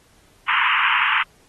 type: band-pass noise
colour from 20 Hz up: pink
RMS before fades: -19 dBFS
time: 0.48-1.23 s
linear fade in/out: 5 ms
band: 930 to 3000 Hz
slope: 96 dB/octave
effects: pink hiss -56 dBFS RMS until 1.48 s + AAC 32 kbps